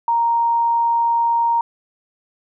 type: tone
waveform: sine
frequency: 932.3 Hz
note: A#5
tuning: in tune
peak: -14 dBFS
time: 0.08-1.61 s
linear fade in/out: 2 ms
effects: none